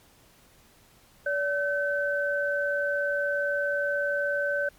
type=tone pair together; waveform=sine; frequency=574.1 / 1531 Hz; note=D5 / G6; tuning=-39 / -41 cents; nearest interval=octave + perfect fourth; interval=1698 cents; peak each=-27 dBFS; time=1.26-4.69 s; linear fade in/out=5 ms; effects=pink hiss -58 dBFS RMS until 4.78 s + MP3 96 kbps